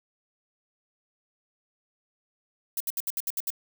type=noise bursts; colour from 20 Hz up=violet; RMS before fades=-29 dBFS; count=8; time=2.77-3.503 s; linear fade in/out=2 ms; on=33 ms; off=67 ms; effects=none